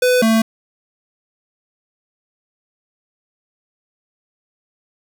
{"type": "tone pair in turn", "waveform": "square", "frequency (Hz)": [500, 223.4], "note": ["B4", "A3"], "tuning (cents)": [21, 27], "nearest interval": "octave + major second", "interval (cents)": 1394, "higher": "first", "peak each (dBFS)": -12, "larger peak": "neither", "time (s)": [[0.02, 0.22], [0.22, 0.42]], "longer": "neither", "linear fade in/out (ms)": 5, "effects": []}